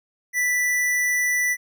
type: tone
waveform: square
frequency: 1975.5 Hz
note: B6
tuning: in tune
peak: -20 dBFS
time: 0.33-1.57 s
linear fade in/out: 50 ms
effects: none